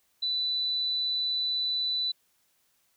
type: tone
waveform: sine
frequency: 3982 Hz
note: B7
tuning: 14 cents sharp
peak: -26 dBFS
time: 0.22-2.12 s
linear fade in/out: 10 ms
effects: white hiss -70 dBFS RMS until 2.96 s